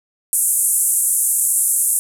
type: band-pass noise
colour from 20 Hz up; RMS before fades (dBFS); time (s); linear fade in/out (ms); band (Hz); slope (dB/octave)
pink; -17; 0.33-1.99; 0; 8100 to 12000; 48
effects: none